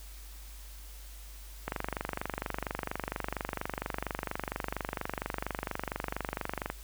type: click train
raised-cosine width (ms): 0.5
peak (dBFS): -17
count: 123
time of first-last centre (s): 1.68-6.701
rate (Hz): 24.3
effects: added 50 Hz sine -45 dBFS peak until 6.83 s + white hiss -53 dBFS RMS until 6.83 s